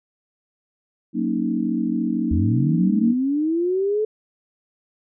sine chord, D# minor seventh, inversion first, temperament equal, 185 / 233.1 / 277.2 / 311.1 Hz, F#3 / A#3 / C#4 / D#4, 0 / 0 / 0 / 0 cents, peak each -27 / -23 / -27 / -25 dBFS, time 1.13-3.15 s, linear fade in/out 50 ms
sine linear sweep, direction up, 73.6 to 436.4 Hz, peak -18 dBFS, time 2.31-4.05 s, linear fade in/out 5 ms
effects none

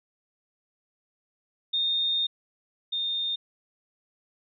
sine tone pair in turn, 3664 / 3646 Hz, A#7 / A#7, -31 / -39 cents, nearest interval unison, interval 8 cents, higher first, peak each -23 / -26 dBFS, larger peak first, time 1.73-2.27 / 2.92-3.36 s, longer first, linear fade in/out 10 ms, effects none

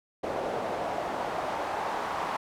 pink noise with band-pass filter sweep, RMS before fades -32 dBFS, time 0.23-2.37 s, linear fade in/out 10 ms, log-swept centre 590 to 960 Hz, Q 2, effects none

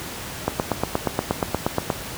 click train, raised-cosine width 1 ms, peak -5 dBFS, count 13, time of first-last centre 0.48-1.902 s, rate 8.44 Hz, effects pink hiss -33 dBFS RMS until 2.17 s + high-pass 60 Hz 12 dB/octave

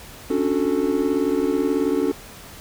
triangle chord, D major seventh, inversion third, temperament just, 275.3 / 293.7 / 367.1 / 440.5 Hz, C#4 / D4 / F#4 / A4, -12 / 0 / -14 / +2 cents, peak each -22 dBFS, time 0.3-2.12 s, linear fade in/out 5 ms, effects pink hiss -41 dBFS RMS until 2.6 s

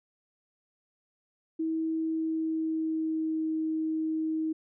sine tone with pitch glide, 321.5 to 316.7 Hz, E4 to D#4, -43 to +31 cents, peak -27 dBFS, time 1.59-4.53 s, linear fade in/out 10 ms, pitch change -26 cents, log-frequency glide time 2.01-3.5 s, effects none

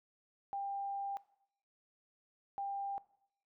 sine tone bursts at uneven times, 795 Hz, G5, 24 cents sharp, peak -36 dBFS, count 2, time 0.53-1.17 / 2.58-2.98 s, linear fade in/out 0 ms, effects noise-tail reverb RT60 0.7 s tail -19 dB re dry

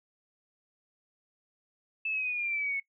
sine exponential sweep, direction down, 2637 to 2193 Hz, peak -29 dBFS, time 2.05-2.8 s, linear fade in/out 5 ms, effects noise-tail reverb RT60 0.1 s tail -21 dB re dry

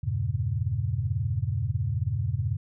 sine chord, E diminished seventh, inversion none, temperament equal, 82.41 / 98 / 116.54 / 138.59 Hz, E2 / G2 / Bb2 / Db3, 0 / 0 / 0 / 0 cents, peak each -33 / -29 / -29 / -32 dBFS, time 0.03-2.57 s, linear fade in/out 10 ms, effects none

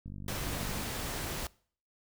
click train, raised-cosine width 5 ms, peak -31 dBFS, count 39, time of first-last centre 0.06-0.836 s, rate 49 Hz
pink noise, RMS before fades -37 dBFS, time 0.28-1.47 s, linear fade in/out 2 ms
effects noise-tail reverb RT60 0.5 s tail -23 dB re dry

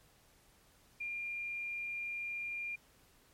sine tone, 2400 Hz, D7, 37 cents sharp, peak -37 dBFS, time 1-2.76 s, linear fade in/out 10 ms, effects pink hiss -66 dBFS RMS until 3.33 s + MP3 64 kbps

